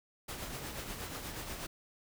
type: noise with tremolo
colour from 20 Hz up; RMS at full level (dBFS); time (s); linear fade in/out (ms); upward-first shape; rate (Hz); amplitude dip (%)
pink; -40; 0.28-1.67; 10; triangle; 8.3; 50
effects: none